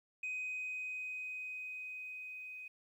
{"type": "tone with level ramp", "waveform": "sine", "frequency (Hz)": 2509, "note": "D#7", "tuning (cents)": 14, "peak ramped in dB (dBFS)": [-35, -45], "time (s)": [0.23, 2.68], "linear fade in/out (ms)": 5, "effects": ["tanh soft clip ceiling -35 dBFS", "12-bit"]}